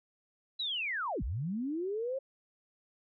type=linear two-way sweep; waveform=sine; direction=down then up; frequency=4018 to 43.96 to 549 Hz; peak=-32 dBFS; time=0.59-2.19 s; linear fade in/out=10 ms; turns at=1.23 s; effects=none